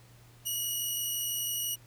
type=tone pair together; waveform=10% pulse; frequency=2905 / 2951 Hz; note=F#7 / F#7; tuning=-32 / -5 cents; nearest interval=unison; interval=27 cents; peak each=-23 / -33 dBFS; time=0.45-1.76 s; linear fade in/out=20 ms; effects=added 119 Hz sine -55 dBFS peak until 1.86 s + pink hiss -60 dBFS RMS until 1.86 s